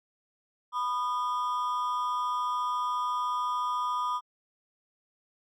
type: ring-modulated tone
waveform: triangle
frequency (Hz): 1108.7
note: C#6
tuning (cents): 0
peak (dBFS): -22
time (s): 0.72-4.21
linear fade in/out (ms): 50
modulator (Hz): 117
effects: MP3 96 kbps

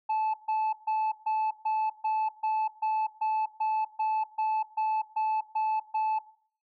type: tone bursts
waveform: sine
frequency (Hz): 870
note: A5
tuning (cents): -20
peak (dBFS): -22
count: 16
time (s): 0.09-6.19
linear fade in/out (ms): 10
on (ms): 250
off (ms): 140
effects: noise-tail reverb RT60 0.5 s tail -17 dB re dry + tanh soft clip ceiling -24 dBFS

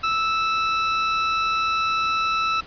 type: tone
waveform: sawtooth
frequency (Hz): 1315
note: E6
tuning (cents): -5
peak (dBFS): -16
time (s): 0.03-2.61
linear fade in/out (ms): 10
effects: pink hiss -43 dBFS RMS until 2.66 s + resampled to 11025 Hz

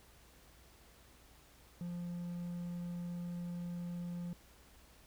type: tone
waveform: triangle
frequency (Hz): 174.4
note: F3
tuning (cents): -2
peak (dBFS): -37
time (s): 1.81-4.33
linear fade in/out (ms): 0
effects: added 60 Hz sine -65 dBFS peak until 5.06 s + pink hiss -63 dBFS RMS until 5.06 s

